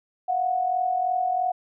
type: tone pair together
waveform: sine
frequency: 691 / 734 Hz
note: F5 / F#5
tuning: -19 / -14 cents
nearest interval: minor second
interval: 105 cents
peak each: -29 / -22 dBFS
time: 0.28-1.52 s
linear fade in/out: 10 ms
effects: none